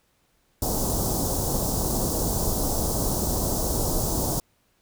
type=band-stop noise; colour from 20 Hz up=pink; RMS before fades=-25 dBFS; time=0.62-4.4 s; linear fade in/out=2 ms; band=890 to 5400 Hz; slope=24 dB/octave; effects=pink hiss -67 dBFS RMS until 4.81 s